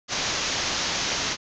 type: low-pass noise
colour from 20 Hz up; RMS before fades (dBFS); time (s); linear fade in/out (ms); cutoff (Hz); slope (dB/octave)
white; -27; 0.08-1.37; 50; 6700; 96
effects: none